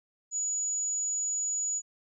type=tone; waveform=sine; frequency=6880 Hz; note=A8; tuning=40 cents flat; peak=-28 dBFS; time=0.31-1.82 s; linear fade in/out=50 ms; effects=none